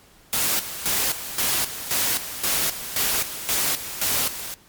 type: noise with tremolo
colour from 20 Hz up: white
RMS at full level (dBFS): -22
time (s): 0.33-4.54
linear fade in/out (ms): 0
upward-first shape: square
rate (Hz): 1.9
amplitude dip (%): 70
effects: pink hiss -53 dBFS RMS until 4.68 s + MP3 96 kbps